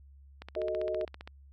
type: click train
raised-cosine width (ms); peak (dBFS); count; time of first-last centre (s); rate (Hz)
0.3; -27; 14; 0.42-1.275; 15.2
type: chord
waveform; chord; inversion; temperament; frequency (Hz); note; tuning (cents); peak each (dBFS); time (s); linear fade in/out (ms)
sine; D# diminished; first; equal; 370 / 440 / 622.3; F#4 / A4 / D#5; 0 / 0 / 0; -36 / -37 / -32; 0.56-1.05; 5
effects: added 69 Hz sine -52 dBFS peak until 1.52 s